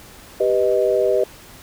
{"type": "chord", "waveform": "sine", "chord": "G augmented", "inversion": "none", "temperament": "equal", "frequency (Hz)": [392, 493.9, 622.3], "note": ["G4", "B4", "D#5"], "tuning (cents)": [0, 0, 0], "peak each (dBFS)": -19, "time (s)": [0.4, 1.24], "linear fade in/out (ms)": 5, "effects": ["pink hiss -43 dBFS RMS until 1.62 s"]}